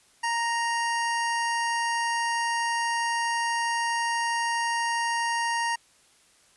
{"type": "tone", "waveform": "25% pulse", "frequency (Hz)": 932.3, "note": "A#5", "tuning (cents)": 0, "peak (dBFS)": -21, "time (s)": [0.23, 5.76], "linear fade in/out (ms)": 10, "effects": ["white hiss -60 dBFS RMS until 6.56 s", "resampled to 24000 Hz"]}